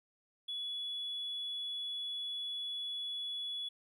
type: tone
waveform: triangle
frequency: 3400 Hz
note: G#7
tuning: 40 cents sharp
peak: -34 dBFS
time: 0.48-3.69 s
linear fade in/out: 10 ms
effects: tanh soft clip ceiling -34 dBFS